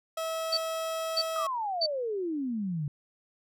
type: tone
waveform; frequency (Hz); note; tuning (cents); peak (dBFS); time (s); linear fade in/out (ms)
30% pulse; 648; E5; -30; -28; 0.17-1.47; 5
type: tone bursts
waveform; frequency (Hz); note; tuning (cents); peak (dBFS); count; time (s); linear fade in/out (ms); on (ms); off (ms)
sine; 4555; C#8; +46; -24; 3; 0.52-1.865; 10; 55; 590
type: exponential sweep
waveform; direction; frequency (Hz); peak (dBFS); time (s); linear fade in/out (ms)
sine; down; 1291 to 139.8; -29; 1.36-2.88; 2
effects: none